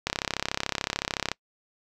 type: click train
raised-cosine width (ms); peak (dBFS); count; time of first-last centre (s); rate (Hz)
0.2; -8; 43; 0.07-1.316; 33.7
effects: noise-tail reverb RT60 0.1 s tail -26 dB re dry